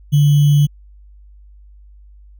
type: tone with sample-and-hold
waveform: sine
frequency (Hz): 145.6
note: D3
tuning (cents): -15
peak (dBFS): -8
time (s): 0.12-0.67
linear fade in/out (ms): 20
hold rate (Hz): 3150
effects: added 50 Hz sine -40 dBFS peak until 2.39 s